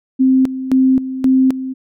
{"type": "tone with tremolo", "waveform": "sine", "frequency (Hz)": 261.6, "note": "C4", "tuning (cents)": 0, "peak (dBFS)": -8, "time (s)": [0.19, 1.74], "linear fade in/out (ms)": 20, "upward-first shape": "square", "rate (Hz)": 1.9, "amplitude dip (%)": 75, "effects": []}